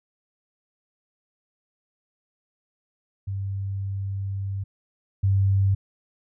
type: tone pair in turn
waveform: sine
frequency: 98 / 97.66 Hz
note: G2 / G2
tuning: 0 / -6 cents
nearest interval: unison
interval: 6 cents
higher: first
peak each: -26 / -17 dBFS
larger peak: second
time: 3.27-4.64 / 5.23-5.75 s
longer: first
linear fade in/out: 10 ms
effects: none